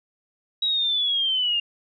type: linear sweep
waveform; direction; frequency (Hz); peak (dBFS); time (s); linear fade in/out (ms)
sine; down; 3861 to 2794; -20; 0.62-1.6; 5
effects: none